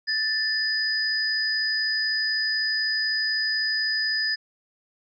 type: tone pair together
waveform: sine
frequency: 1760 / 4978 Hz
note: A6 / D#8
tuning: 0 / 0 cents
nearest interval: octave + tritone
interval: 1800 cents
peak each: -25 dBFS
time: 0.07-4.36 s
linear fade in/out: 20 ms
effects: none